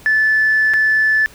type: tone with dropouts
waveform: sine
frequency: 1744 Hz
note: A6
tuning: 16 cents flat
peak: -10 dBFS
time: 0.06-1.26 s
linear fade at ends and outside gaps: 0 ms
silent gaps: 0.736-0.74 s
effects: tanh soft clip ceiling -7 dBFS + pink hiss -43 dBFS RMS until 1.34 s